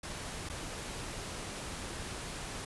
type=noise with dropouts; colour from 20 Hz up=pink; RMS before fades=-41 dBFS; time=0.03-2.65 s; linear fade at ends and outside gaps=5 ms; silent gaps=0.49-0.497 s; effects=resampled to 24000 Hz